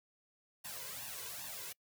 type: noise with flanger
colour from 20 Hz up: white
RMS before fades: -45 dBFS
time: 0.64-1.73 s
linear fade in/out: 10 ms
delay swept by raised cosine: 1.1 to 2.02 ms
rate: 2.5 Hz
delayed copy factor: +0.85
effects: noise-tail reverb RT60 0.1 s tail -25 dB re dry + high-pass 80 Hz 12 dB/octave